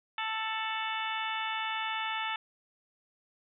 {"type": "harmonic tone with a mistuned harmonic", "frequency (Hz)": 441.5, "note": "A4", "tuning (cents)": 6, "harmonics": [2, 3, 4, 5, 6, 7, 8], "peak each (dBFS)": [-36, -38, -39, -40, -41, -41, -42], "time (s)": [0.18, 2.36], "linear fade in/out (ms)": 2, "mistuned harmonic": 7, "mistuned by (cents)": -67, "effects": []}